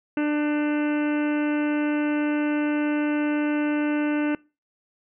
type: harmonic tone with a mistuned harmonic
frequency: 297.1 Hz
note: D4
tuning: 20 cents sharp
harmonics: 1 / 2 / 3 / 4 / 5 / 6 / 7 / 8 / 9 / 10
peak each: -21 / -32 / -37 / -41 / -34 / -43 / -41 / -45 / -39 / -51 dBFS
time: 0.17-4.35 s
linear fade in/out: 2 ms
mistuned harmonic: 5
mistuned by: +18 cents
effects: noise-tail reverb RT60 0.3 s tail -24 dB re dry